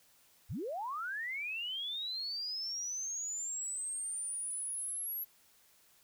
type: linear sweep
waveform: sine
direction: up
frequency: 53.9 to 11700 Hz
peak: -36 dBFS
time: 0.49-5.25 s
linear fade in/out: 20 ms
effects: white hiss -66 dBFS RMS until 6.03 s